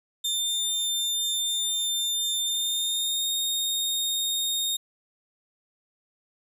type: tone with pitch glide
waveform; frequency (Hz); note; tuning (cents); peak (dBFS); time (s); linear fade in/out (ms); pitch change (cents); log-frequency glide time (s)
sawtooth; 3599 to 3698; A7 to A#7; +38 to -15; -22; 0.24-4.77; 10; +47; 2.43-3.31
effects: none